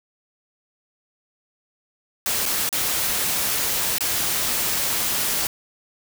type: noise with dropouts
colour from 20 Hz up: white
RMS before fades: -23 dBFS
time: 2.26-5.47 s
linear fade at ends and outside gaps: 1 ms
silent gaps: 2.456-2.461 / 2.691-2.727 / 3.983-4.007 s
effects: none